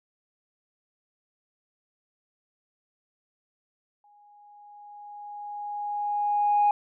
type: tone with exponential growth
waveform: sine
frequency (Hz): 826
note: G#5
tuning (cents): -10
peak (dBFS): -16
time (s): 4.04-6.71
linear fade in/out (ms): 2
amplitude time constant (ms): 580
effects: tanh soft clip ceiling -14 dBFS